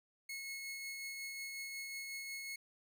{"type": "tone with tremolo", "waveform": "sawtooth", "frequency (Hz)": 2180, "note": "C#7", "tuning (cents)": -29, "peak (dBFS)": -38, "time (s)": [0.29, 2.56], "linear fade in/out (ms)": 5, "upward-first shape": "triangle", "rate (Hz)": 5.5, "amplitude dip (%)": 30, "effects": []}